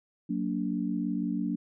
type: chord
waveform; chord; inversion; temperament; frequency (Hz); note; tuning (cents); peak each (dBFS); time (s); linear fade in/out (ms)
sine; Gb augmented; none; just; 185 / 231.2 / 289.1; Gb3 / Bb3 / D4; 0 / -14 / -27; -32; 0.29-1.56; 10
effects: none